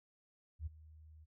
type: tone with ADSR envelope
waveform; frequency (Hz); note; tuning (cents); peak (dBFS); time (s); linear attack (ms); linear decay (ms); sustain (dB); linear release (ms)
sine; 78; D#2; +5; -36; 0.59-1.26; 73; 18; -19; 29
effects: none